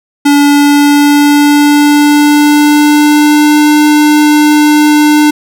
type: tone with pitch glide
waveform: square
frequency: 287.3 to 299.5 Hz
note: D4 to D4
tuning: -38 to +34 cents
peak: -4 dBFS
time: 0.25-5.31 s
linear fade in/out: 10 ms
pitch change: +72 cents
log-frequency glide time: 0.36-3.7 s
effects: none